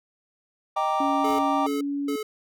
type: chord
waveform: triangle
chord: Eb major seventh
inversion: none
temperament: equal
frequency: 622.3 / 784 / 932.3 / 1174.7 Hz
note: Eb5 / G5 / Bb5 / D6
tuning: 0 / 0 / 0 / 0 cents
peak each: -28 / -24 / -27 / -25 dBFS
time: 0.76-1.67 s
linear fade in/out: 10 ms
type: tone with pitch glide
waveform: sine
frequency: 280.7 to 283.3 Hz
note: C#4 to C#4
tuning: +22 to +38 cents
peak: -25 dBFS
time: 1-2.16 s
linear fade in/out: 5 ms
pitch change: +16 cents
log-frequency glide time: 1.42-1.8 s
type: tone bursts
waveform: square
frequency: 430 Hz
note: A4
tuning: 40 cents flat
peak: -29 dBFS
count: 3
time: 1.24-2.23 s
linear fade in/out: 5 ms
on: 150 ms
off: 270 ms
type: noise with exponential decay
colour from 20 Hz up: pink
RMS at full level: -44 dBFS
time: 1.29-1.75 s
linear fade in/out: 0 ms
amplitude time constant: 100 ms
effects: none